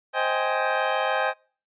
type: chord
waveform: 25% pulse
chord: Ab major seventh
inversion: first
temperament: equal with one note detuned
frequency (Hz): 523.3 / 627.7 / 784 / 830.6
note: C5 / Eb5 / G5 / Ab5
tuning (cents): 0 / +15 / 0 / 0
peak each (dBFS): -24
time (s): 0.13-1.34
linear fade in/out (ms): 50
effects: noise-tail reverb RT60 0.4 s tail -25 dB re dry + resampled to 8000 Hz